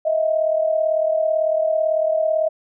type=tone pair together; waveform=sine; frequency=631 / 669 Hz; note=D#5 / E5; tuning=+24 / +25 cents; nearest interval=minor second; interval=101 cents; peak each=-17 / -23 dBFS; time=0.05-2.49 s; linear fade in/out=10 ms; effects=none